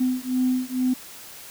sine beating tone pair, 253.4 / 255.6 Hz, B3 / C4, +45 / -40 cents, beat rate 2.2 Hz, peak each -23 dBFS, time 0-0.94 s, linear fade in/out 10 ms, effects tanh soft clip ceiling -13 dBFS + white hiss -42 dBFS RMS until 1.5 s

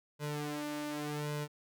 sawtooth tone with flanger, 148.3 Hz, D3, 17 cents sharp, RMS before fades -38 dBFS, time 0.19-1.48 s, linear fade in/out 50 ms, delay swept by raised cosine 2 to 3.5 ms, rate 0.87 Hz, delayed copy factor +0.85, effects none

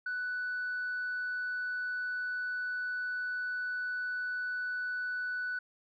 sine tone, 1487 Hz, F#6, 8 cents sharp, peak -31 dBFS, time 0.06-5.59 s, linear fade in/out 5 ms, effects tanh soft clip ceiling -30 dBFS

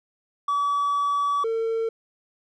triangle tone pair in turn, 1144 / 452.3 Hz, D6 / A4, -46 / +48 cents, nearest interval octave + major third, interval 1606 cents, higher first, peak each -18 / -20 dBFS, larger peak first, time 0.48-1.44 / 1.44-1.89 s, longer first, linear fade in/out 5 ms, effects tanh soft clip ceiling -15 dBFS + resampled to 24000 Hz

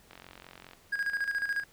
click train, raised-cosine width 0.3 ms, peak -31 dBFS, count 29, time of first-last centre 0.11-0.734 s, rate 44.9 Hz
triangle tone with tremolo, 1636 Hz, G#6, 26 cents flat, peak -25 dBFS, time 0.92-1.64 s, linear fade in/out 10 ms, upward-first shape square, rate 14 Hz, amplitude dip 65%
effects pink hiss -60 dBFS RMS until 1.72 s

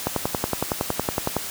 click train, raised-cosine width 1 ms, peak -7 dBFS, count 15, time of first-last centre 0.07-1.366 s, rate 10.8 Hz, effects white hiss -32 dBFS RMS until 1.5 s + high-pass 60 Hz 12 dB/octave

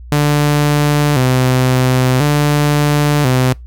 sawtooth tone with vibrato, 137.3 Hz, C#3, 16 cents flat, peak -6 dBFS, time 0.12-3.53 s, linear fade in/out 2 ms, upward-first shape square, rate 0.48 Hz, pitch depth 120 cents each way, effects noise-tail reverb RT60 0.2 s tail -25 dB re dry + added 60 Hz sine -30 dBFS peak until 3.66 s

